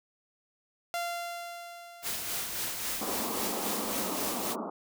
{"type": "tone with exponential decay", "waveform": "sawtooth", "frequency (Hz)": 691, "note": "F5", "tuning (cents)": -19, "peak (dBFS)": -26, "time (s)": [0.94, 3.34], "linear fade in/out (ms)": 0, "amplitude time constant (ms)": 520}
{"type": "noise with tremolo", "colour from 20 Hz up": "white", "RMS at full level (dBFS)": -33, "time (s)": [2.02, 4.56], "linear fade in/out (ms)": 50, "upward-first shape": "sine", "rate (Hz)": 3.7, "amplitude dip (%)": 40}
{"type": "band-pass noise", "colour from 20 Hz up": "pink", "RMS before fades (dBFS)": -36, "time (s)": [3.01, 4.7], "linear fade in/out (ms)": 5, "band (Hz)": [190, 1300], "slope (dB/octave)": 96}
{"effects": []}